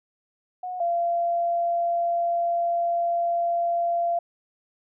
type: tone pair in turn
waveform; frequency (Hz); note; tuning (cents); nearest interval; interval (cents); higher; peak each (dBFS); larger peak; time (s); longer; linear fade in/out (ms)
sine; 729 / 686.9; F#5 / F5; -26 / -29; minor second; 103; first; -29 / -21; second; 0.63-0.8 / 0.8-4.19; second; 5
effects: none